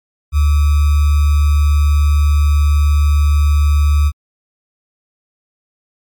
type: tone with sample-and-hold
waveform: sine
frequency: 73.42 Hz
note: D2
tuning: in tune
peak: -8 dBFS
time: 0.32-4.12 s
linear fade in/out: 50 ms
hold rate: 1225 Hz
effects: MP3 96 kbps